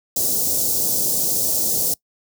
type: band-stop noise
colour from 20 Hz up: white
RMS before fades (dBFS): -20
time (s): 0.16-1.94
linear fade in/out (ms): 5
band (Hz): 620 to 5300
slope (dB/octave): 24
effects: noise-tail reverb RT60 0.1 s tail -23 dB re dry + high-pass 80 Hz 12 dB/octave